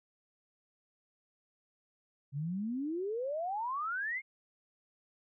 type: exponential sweep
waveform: sine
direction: up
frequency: 133.9 to 2193 Hz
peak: -33 dBFS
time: 2.32-4.22 s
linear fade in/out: 50 ms
effects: none